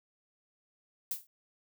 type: noise with exponential decay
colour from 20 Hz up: violet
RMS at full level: -30 dBFS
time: 1.11-1.27 s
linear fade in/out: 2 ms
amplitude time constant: 34 ms
effects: none